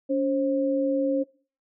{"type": "tone pair together", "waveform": "sine", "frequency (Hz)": [282.3, 533], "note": ["C#4", "C5"], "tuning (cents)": [32, 32], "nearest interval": "major seventh", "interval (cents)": 1100, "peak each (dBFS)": -24, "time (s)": [0.09, 1.24], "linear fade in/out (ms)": 20, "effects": ["noise-tail reverb RT60 0.4 s tail -22 dB re dry"]}